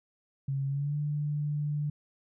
sine tone with pitch glide, 137.1 to 147.79 Hz, C#3 to D3, -19 to +11 cents, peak -28 dBFS, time 0.48-1.9 s, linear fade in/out 5 ms, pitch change +130 cents, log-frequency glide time 0.67-0.96 s, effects none

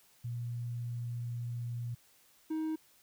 sine / triangle tone pair in turn, 119.5 / 315.4 Hz, A#2 / D#4, +43 / +24 cents, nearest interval octave + perfect fourth, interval 1681 cents, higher second, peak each -35 / -30 dBFS, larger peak second, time 0.24-1.95 / 2.5-2.76 s, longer first, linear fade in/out 10 ms, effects white hiss -65 dBFS RMS until 3.02 s

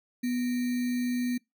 sine tone with sample-and-hold, 246 Hz, B3, 7 cents flat, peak -26 dBFS, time 0.23-1.38 s, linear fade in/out 10 ms, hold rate 2100 Hz, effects noise-tail reverb RT60 0.2 s tail -25 dB re dry

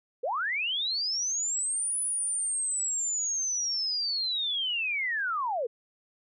sine linear two-way sweep, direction up then down, 433.3 to 9990 to 433.3 Hz, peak -27 dBFS, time 0.23-5.67 s, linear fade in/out 10 ms, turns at 1.99 s, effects none

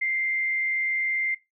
sine tone with frequency modulation, 2093 Hz, C7, in tune, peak -23 dBFS, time 0.01-1.35 s, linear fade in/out 10 ms, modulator 87.6 Hz, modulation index 0.41, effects noise-tail reverb RT60 0.2 s tail -19 dB re dry

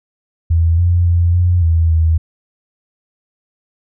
sine tone with pitch steps, 82.9 / 87.3 / 86.1 / 88.6 / 82.3 / 80.8 Hz, E2 / F2 / F2 / F2 / E2 / E2, +10 / 0 / -24 / +25 / -2 / -34 cents, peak -9 dBFS, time 0.5-2.18 s, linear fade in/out 10 ms, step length 280 ms, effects none

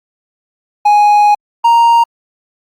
triangle tone pair in turn, 830.6 / 932.3 Hz, G#5 / A#5, 0 / 0 cents, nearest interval major second, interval 200 cents, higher second, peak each -3 dBFS, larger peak neither, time 0.85-1.35 / 1.64-2.04 s, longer first, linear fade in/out 10 ms, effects Opus 48 kbps

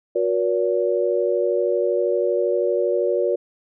sine tone cluster, 364.8 / 477.3 / 570 Hz, F#4 / A#4 / C#5, -24 / +41 / +48 cents, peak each -22 dBFS, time 0.15-3.36 s, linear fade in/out 10 ms, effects none

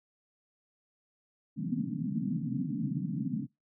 white band-pass noise, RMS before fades -33 dBFS, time 1.56-3.47 s, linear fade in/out 50 ms, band 130 to 280 Hz, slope 96 dB/octave, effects noise-tail reverb RT60 0.2 s tail -23 dB re dry

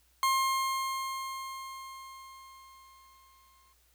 40% pulse tone with exponential decay, 1065 Hz, C6, 30 cents sharp, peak -23 dBFS, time 0.23-3.73 s, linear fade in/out 1 ms, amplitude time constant 760 ms, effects added 60 Hz sine -68 dBFS peak until 3.94 s + white hiss -68 dBFS RMS until 3.94 s

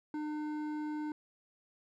sine tone with hard clipping, 302.5 Hz, D#4, 49 cents flat, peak -37 dBFS, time 0.14-1.12 s, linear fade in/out 2 ms, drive 10 dB, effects none

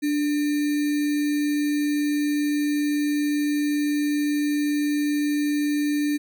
sine tone with sample-and-hold, 293.7 Hz, D4, in tune, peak -20 dBFS, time 0.02-6.18 s, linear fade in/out 20 ms, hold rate 2100 Hz, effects none

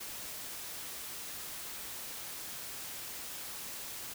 white noise, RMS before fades -43 dBFS, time 0-4.14 s, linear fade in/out 10 ms, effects none

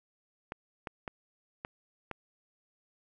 clicks, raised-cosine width 0.5 ms, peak -22 dBFS, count 5, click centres 0.521 / 0.872 / 1.078 / 1.649 / 2.113 s, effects none

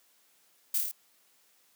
violet noise with echo, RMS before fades -28 dBFS, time 0.74-0.78 s, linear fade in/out 5 ms, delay 27 ms, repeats 5, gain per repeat -2 dB, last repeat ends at 0.915 s, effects white hiss -66 dBFS RMS until 1.75 s + high-pass 200 Hz 12 dB/octave

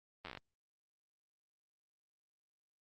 slowing click train, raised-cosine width 0.3 ms, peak -29 dBFS, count 9, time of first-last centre 0.25-0.373 s, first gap 10 ms, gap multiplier 1.12, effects Opus 32 kbps

